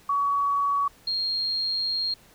sine tone pair in turn, 1129 / 4233 Hz, C#6 / C8, +31 / +19 cents, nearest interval octave + major seventh, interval 2288 cents, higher second, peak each -21 / -24 dBFS, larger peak first, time 0.09-0.88 / 1.07-2.14 s, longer second, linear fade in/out 5 ms, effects pink hiss -55 dBFS RMS until 2.34 s

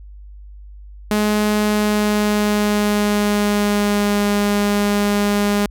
sawtooth tone with pitch glide, 210.6 to 204.7 Hz, G#3 to G#3, +24 to -25 cents, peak -11 dBFS, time 1.11-5.66 s, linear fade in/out 2 ms, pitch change -49 cents, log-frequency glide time 1.62-4.24 s, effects added 50 Hz sine -35 dBFS peak until 5.7 s

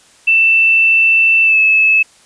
sine tone with pitch glide, 2666 to 2602 Hz, E7 to E7, +19 to -23 cents, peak -7 dBFS, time 0.27-2.03 s, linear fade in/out 10 ms, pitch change -42 cents, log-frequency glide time 1.43-1.58 s, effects white hiss -47 dBFS RMS until 2.25 s + resampled to 22050 Hz

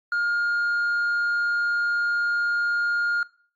sine tone with tanh clipping, 1416 Hz, F6, 23 cents sharp, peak -22 dBFS, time 0.12-3.23 s, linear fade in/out 2 ms, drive 2 dB, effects noise-tail reverb RT60 0.5 s tail -22 dB re dry + AAC 64 kbps

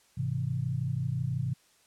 sine chord, Ab augmented, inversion none, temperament just, 103.83 / 129.78 / 162.23 Hz, Ab2 / C3 / E3, 0 / -14 / -27 cents, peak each -35 / -30 / -35 dBFS, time 0.17-1.54 s, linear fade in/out 10 ms, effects white hiss -64 dBFS RMS until 1.86 s + low-pass 10000 Hz 12 dB/octave

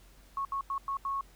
sine tone bursts at uneven times, 1100 Hz, C#6, 14 cents flat, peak -30 dBFS, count 5, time 0.37-0.45 / 0.52-0.61 / 0.7-0.78 / 0.88-0.97 / 1.05-1.21 s, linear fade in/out 2 ms, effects added 46 Hz sine -56 dBFS peak until 1.35 s + pink hiss -61 dBFS RMS until 1.35 s

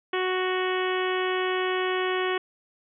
harmonic tone, 370 Hz, F#4, in tune, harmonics 1 / 2 / 3 / 4 / 5 / 6 / 7 / 8 / 9, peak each -26 / -34 / -32 / -36 / -33 / -37 / -39 / -37 / -41 dBFS, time 0.13-2.38 s, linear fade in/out 5 ms, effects none

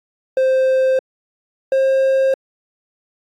triangle tone pair in turn, 523.3 / 533.4 Hz, C5 / C5, 0 / +33 cents, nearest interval unison, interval 33 cents, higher second, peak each -10 dBFS, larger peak neither, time 0.37-0.99 / 1.72-2.34 s, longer neither, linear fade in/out 2 ms, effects AAC 64 kbps

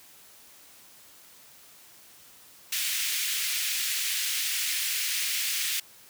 pink high-pass noise, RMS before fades -29 dBFS, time 2.72-5.8 s, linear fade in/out 5 ms, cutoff 2100 Hz, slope 24 dB/octave, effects white hiss -53 dBFS RMS until 6.09 s + high-pass 60 Hz 12 dB/octave

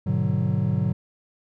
triangle chord, G# half-diminished seventh, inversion none, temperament just, 103.83 / 124.59 / 149.51 / 186.89 Hz, G#2 / B2 / D3 / F#3, 0 / +16 / +31 / +18 cents, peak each -24 dBFS, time 0.06-0.93 s, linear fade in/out 10 ms, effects none

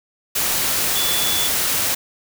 sine tone in noise, 3446 Hz, A7, 37 cents flat, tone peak -23 dBFS, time 0.95-1.48 s, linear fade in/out 10 ms, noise white, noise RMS -20 dBFS, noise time 0.35-1.95 s, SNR -6 dB, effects none

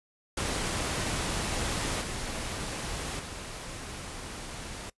pink noise with level steps, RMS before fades -31 / -35 / -40 dBFS, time 0.37-4.9 s, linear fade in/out 5 ms, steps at 2.01 / 3.19 s, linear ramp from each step 5 ms, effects noise-tail reverb RT60 0.1 s tail -21 dB re dry + resampled to 24000 Hz

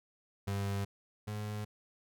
35% pulse tone pair in turn, 99.5 / 105.33 Hz, G2 / G#2, +26 / +25 cents, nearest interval minor second, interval 99 cents, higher second, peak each -31 / -35 dBFS, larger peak first, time 0.47-0.85 / 1.27-1.65 s, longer neither, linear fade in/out 10 ms, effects none

